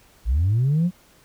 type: linear sweep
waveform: sine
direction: up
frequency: 51.2 to 185 Hz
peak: -15 dBFS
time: 0.25-0.91 s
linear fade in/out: 50 ms
effects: tanh soft clip ceiling -14 dBFS + pink hiss -55 dBFS RMS until 1.24 s